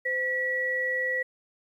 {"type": "tone pair together", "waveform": "sine", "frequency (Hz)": [513, 1936.8], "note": ["C5", "B6"], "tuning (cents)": [-34, -34], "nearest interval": "octave + major seventh", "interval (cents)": 2300, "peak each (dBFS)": [-32, -26], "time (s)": [0.05, 1.23], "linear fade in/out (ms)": 10, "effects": ["10-bit"]}